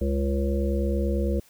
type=harmonic tone; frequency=69 Hz; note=C#2; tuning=7 cents flat; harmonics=1 / 3 / 5 / 7 / 8; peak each=-24 / -29 / -31 / -32 / -33 dBFS; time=0.01-1.4 s; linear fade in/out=5 ms; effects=white hiss -57 dBFS RMS until 1.49 s